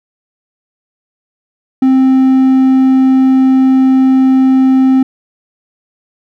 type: tone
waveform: triangle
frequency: 262.6 Hz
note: C4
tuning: 6 cents sharp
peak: -3 dBFS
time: 1.82-5.03 s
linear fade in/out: 5 ms
effects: none